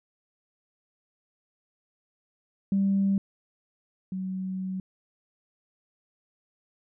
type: tone pair in turn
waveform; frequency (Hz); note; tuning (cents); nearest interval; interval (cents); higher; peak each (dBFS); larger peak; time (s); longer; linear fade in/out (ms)
sine; 196.2 / 187.84; G3 / F#3; +2 / +26; minor second; 76; first; -20 / -29; first; 2.72-3.18 / 4.12-4.8; second; 2
effects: tanh soft clip ceiling -16 dBFS